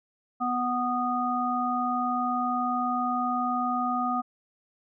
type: harmonic tone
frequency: 246.9 Hz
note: B3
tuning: in tune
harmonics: 1 / 3 / 5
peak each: -30 / -29 / -28 dBFS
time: 0.4-4.22 s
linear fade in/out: 20 ms
effects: none